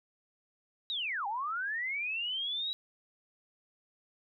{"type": "linear two-way sweep", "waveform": "sine", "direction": "down then up", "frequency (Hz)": [3900, 778, 3900], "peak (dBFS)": -32, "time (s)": [0.9, 2.73], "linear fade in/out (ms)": 0, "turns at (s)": 1.27, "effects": []}